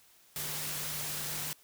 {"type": "tone in noise", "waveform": "sine", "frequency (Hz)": 150.1, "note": "D3", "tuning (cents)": 38, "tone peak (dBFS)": -47, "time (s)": [0.36, 1.53], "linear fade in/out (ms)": 0, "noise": "white", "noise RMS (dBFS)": -37, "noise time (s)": [0.36, 1.53], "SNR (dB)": -13, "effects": ["white hiss -62 dBFS RMS until 1.63 s"]}